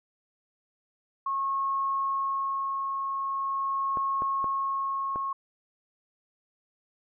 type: tone with tremolo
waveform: sine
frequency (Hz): 1090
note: C#6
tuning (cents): -29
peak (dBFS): -25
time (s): 1.26-5.33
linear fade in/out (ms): 5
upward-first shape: sine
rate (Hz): 0.43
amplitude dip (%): 30
type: clicks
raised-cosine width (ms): 1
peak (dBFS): -22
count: 4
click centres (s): 3.972 / 4.221 / 4.443 / 5.159
effects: none